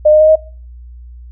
sine tone with pitch steps, 607 / 614.1 / 621.2 / 628.4 Hz, D#5 / D#5 / D#5 / D#5, -43 / -23 / -3 / +17 cents, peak -4 dBFS, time 0.05-0.358 s, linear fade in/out 10 ms, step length 77 ms, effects noise-tail reverb RT60 0.4 s tail -22 dB re dry + added 60 Hz sine -31 dBFS peak until 1.31 s

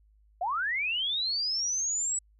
sine linear sweep, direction up, 659.3 to 7902 Hz, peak -27 dBFS, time 0.41-2.19 s, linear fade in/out 5 ms, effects added 52 Hz sine -59 dBFS peak until 2.39 s

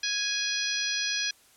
harmonic tone, 830.6 Hz, G#5, in tune, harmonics 2 / 3 / 4 / 5 / 6 / 7, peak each -34 / -34 / -34 / -34 / -34 / -34 dBFS, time 0.03-1.31 s, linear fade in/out 5 ms, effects white hiss -59 dBFS RMS until 1.56 s + low-pass 12000 Hz 12 dB/octave

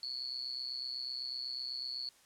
sine tone with amplitude modulation, 4407 Hz, C#8, 11 cents flat, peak -33 dBFS, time 0.03-2.09 s, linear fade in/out 2 ms, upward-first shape sine, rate 128 Hz, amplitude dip 100%, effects white hiss -64 dBFS RMS until 2.25 s + low-pass 10000 Hz 12 dB/octave

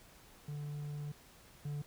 triangle tone pair in turn, 146.83 / 145.98 Hz, D3 / D3, 0 / -10 cents, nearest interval unison, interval 10 cents, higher first, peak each -37 / -35 dBFS, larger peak second, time 0.48-1.12 / 1.65-1.82 s, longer first, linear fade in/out 5 ms, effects pink hiss -60 dBFS RMS until 1.86 s

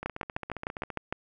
two click trains, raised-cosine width 0.5 ms, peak -21 / -15 dBFS, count 14 / 8, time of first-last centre 0.03-0.902 / 0.06-1.125 s, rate 14.9 / 6.57 Hz, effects none

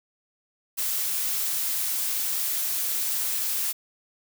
blue noise, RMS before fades -27 dBFS, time 0.77-3.73 s, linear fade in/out 20 ms, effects none

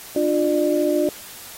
sine tone cluster, 298.4 / 353.1 / 599 Hz, D4 / F4 / D5, +28 / +19 / +34 cents, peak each -21 dBFS, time 0.16-1.09 s, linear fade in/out 2 ms, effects white hiss -39 dBFS RMS until 1.57 s + AAC 48 kbps

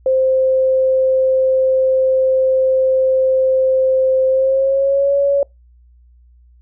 sine tone with pitch glide, 523.3 to 560.9 Hz, C5 to C#5, 0 to +20 cents, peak -11 dBFS, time 0.06-5.43 s, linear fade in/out 2 ms, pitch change +120 cents, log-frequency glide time 4.28-5.14 s, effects noise-tail reverb RT60 0.2 s tail -26 dB re dry + added 60 Hz sine -45 dBFS peak until 6.61 s

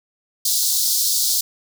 pink high-pass noise, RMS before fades -19 dBFS, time 0.45-1.41 s, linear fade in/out 5 ms, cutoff 4000 Hz, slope 48 dB/octave, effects none

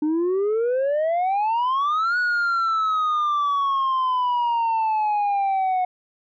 sine exponential two-way sweep, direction up then down, 297.8 to 1472 to 729 Hz, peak -16 dBFS, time 0.02-5.85 s, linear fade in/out 5 ms, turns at 2.18 s, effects tanh soft clip ceiling -18 dBFS

